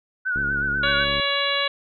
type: tone with vibrato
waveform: sine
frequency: 1480 Hz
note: F#6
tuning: in tune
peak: -21 dBFS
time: 0.25-1.05 s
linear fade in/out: 20 ms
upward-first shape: sine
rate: 8.1 Hz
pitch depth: 62 cents each way
type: click train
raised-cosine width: 3 ms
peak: -21 dBFS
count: 60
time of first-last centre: 0.36-1.198 s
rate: 70.4 Hz
type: harmonic tone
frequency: 563 Hz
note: C#5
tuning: 27 cents sharp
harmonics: 1 / 2 / 3 / 4 / 5 / 6 / 7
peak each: -28 / -28 / -28 / -28 / -28 / -28 / -28 dBFS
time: 0.83-1.68 s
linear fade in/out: 5 ms
effects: none